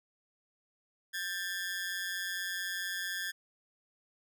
sawtooth ring-modulated tone, 1679 Hz, G#6, 18 cents sharp, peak -28 dBFS, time 1.13-3.32 s, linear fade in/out 20 ms, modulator 92.2 Hz, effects none

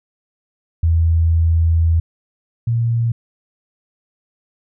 sine tone pair in turn, 82.41 / 116.55 Hz, E2 / A#2, 0 / 0 cents, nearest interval tritone, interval 600 cents, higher second, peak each -11 / -14 dBFS, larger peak first, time 0.83-2 / 2.67-3.12 s, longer first, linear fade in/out 5 ms, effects none

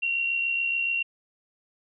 sine tone pair together, 2742 / 2809 Hz, F7 / F7, -32 / +9 cents, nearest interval unison, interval 41 cents, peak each -24 / -34 dBFS, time 0.02-1.03 s, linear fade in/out 10 ms, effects none

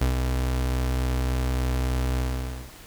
35% pulse tone with ADSR envelope, 63.5 Hz, B1, 49 cents sharp, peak -17 dBFS, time 0.01-2.73 s, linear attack 5 ms, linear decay 120 ms, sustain -4 dB, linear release 550 ms, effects pink hiss -46 dBFS RMS until 2.86 s

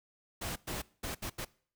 pink noise bursts at uneven times, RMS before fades -38 dBFS, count 5, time 0.41-0.56 / 0.67-0.82 / 1.03-1.15 / 1.22-1.3 / 1.38-1.45 s, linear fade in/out 10 ms, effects noise-tail reverb RT60 0.5 s tail -22 dB re dry

